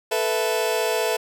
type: chord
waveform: sawtooth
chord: A suspended second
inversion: none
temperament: just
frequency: 440 / 495 / 660 Hz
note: A4 / B4 / E5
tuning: 0 / +4 / +2 cents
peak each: -20 / -22 / -21 dBFS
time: 0.11-1.17 s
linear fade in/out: 10 ms
effects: none